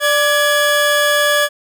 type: tone pair together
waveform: 30% pulse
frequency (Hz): 587.3 / 1685.3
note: D5 / G#6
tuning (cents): 0 / +25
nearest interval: octave + tritone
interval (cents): 1825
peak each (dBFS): -12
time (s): 0-1.49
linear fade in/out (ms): 50
effects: none